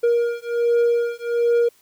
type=beating tone pair; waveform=triangle; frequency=471.7 / 473 Hz; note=A#4 / A#4; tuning=+20 / +25 cents; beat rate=1.3 Hz; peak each=-18 dBFS; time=0.03-1.69 s; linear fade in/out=10 ms; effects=white hiss -57 dBFS RMS until 1.81 s